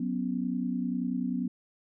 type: chord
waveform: sine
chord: F# suspended fourth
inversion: none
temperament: equal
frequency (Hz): 185 / 246.9 / 277.2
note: F#3 / B3 / C#4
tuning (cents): 0 / 0 / 0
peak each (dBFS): -33 / -30 / -36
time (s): 0-1.48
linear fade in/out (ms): 5
effects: none